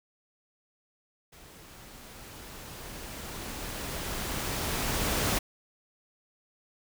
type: noise with level ramp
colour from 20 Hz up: pink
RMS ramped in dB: -52 to -27 dBFS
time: 1.32-5.39 s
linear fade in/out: 10 ms
effects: none